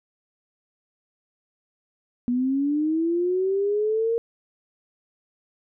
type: linear sweep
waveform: sine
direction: up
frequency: 240.1 to 466.2 Hz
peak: -20 dBFS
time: 2.28-4.18 s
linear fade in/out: 0 ms
effects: none